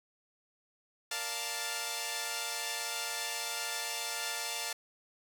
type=chord; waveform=5% pulse; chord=Bb major seventh; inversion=none; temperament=equal; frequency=466.2 / 587.3 / 698.5 / 880 Hz; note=Bb4 / D5 / F5 / A5; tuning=0 / 0 / 0 / 0 cents; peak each=-32 / -32 / -28 / -26 dBFS; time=1.11-4.73 s; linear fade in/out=5 ms; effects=none